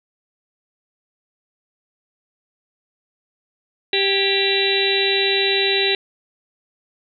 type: harmonic tone with a mistuned harmonic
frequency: 392 Hz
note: G4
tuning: in tune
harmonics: 1 / 2 / 4 / 5 / 6 / 7 / 8 / 9 / 10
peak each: -21 / -31 / -32 / -26 / -27 / -24 / -31 / -28 / -20 dBFS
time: 3.93-5.95 s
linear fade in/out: 2 ms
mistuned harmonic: 4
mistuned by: +83 cents
effects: none